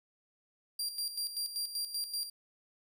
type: tone with tremolo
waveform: sawtooth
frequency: 4750 Hz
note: D8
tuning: 19 cents sharp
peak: -30 dBFS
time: 0.79-2.3 s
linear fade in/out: 5 ms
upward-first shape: square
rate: 5.2 Hz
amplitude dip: 65%
effects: none

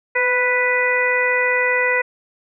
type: harmonic tone with a mistuned harmonic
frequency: 493.9 Hz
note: B4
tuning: in tune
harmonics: 1 / 2 / 3 / 4 / 5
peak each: -21 / -25 / -24 / -18 / -25 dBFS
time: 0.15-2.02 s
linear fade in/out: 10 ms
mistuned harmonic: 1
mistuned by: +25 cents
effects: none

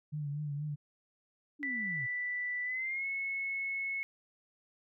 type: tone with vibrato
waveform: sine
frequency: 146.83 Hz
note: D3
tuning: in tune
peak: -34 dBFS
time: 0.12-0.76 s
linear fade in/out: 20 ms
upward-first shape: triangle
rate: 4.2 Hz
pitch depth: 64 cents each way
type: linear sweep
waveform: sine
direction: down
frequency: 300.9 to 116.54 Hz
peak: -40 dBFS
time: 1.59-2.07 s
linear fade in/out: 20 ms
type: tone with pitch glide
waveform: sine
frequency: 1975.5 to 2192 Hz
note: B6 to C#7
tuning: 0 to -20 cents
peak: -33 dBFS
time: 1.63-4.03 s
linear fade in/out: 0 ms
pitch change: +180 cents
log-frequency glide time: 2.64-3.06 s
effects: none

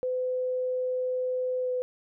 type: tone with pitch glide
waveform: sine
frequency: 507 to 502.6 Hz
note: B4 to B4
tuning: +45 to +30 cents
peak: -26 dBFS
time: 0.03-1.82 s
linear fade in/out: 0 ms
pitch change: -15 cents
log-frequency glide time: 1.61-1.71 s
effects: none

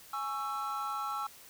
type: chord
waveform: triangle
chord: C# minor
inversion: second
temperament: just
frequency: 831.5 / 1108.7 / 1330.5 Hz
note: G#5 / C#6 / E6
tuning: +2 / 0 / +16 cents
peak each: -37 / -38 / -34 dBFS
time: 0.13-1.27 s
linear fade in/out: 5 ms
effects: white hiss -54 dBFS RMS until 1.49 s

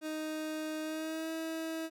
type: tone with pitch glide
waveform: 30% pulse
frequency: 311.1 to 323 Hz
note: D#4 to E4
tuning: 0 to -35 cents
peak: -33 dBFS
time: 0.01-1.9 s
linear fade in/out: 50 ms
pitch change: +65 cents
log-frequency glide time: 0.82-1.31 s
effects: none

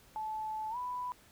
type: tone with pitch glide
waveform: sine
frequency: 868 to 991.3 Hz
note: A5 to B5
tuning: -24 to +6 cents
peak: -35 dBFS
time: 0.16-1.12 s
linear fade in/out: 0 ms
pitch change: +230 cents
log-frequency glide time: 0.7-0.77 s
effects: pink hiss -61 dBFS RMS until 1.31 s

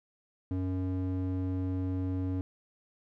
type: tone with band-pass filter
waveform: square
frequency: 92.5 Hz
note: F#2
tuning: in tune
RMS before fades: -32 dBFS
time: 0.51-2.41 s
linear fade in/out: 0 ms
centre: 200 Hz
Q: 4
effects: none

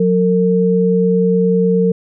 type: tone pair together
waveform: sine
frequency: 181.68 / 454.9 Hz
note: F#3 / A#4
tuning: -31 / -42 cents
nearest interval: octave + major third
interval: 1589 cents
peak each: -13 dBFS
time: 0-1.92 s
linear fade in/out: 5 ms
effects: none

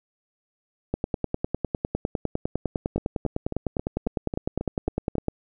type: two click trains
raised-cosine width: 2 ms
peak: -11 / -15 dBFS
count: 44 / 9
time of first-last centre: 0.94-5.283 / 2.98-5.154 s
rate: 9.9 / 3.68 Hz
effects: none

